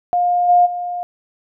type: tone with level steps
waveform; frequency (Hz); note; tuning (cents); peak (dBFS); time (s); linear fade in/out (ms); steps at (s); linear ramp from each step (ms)
sine; 709; F5; +26; -13 / -8 / -21; 0.13-1.03; 0; 0.48 / 0.65; 20
effects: none